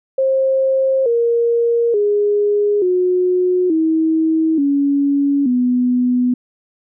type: tone with pitch steps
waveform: sine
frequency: 532 / 468.5 / 412.6 / 363.4 / 320 / 281.8 / 248.2 Hz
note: C5 / A#4 / G#4 / F#4 / D#4 / C#4 / B3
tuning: +29 / +9 / -11 / -31 / +49 / +29 / +9 cents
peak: -12 dBFS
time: 0.18-6.34 s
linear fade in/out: 5 ms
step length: 880 ms
effects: none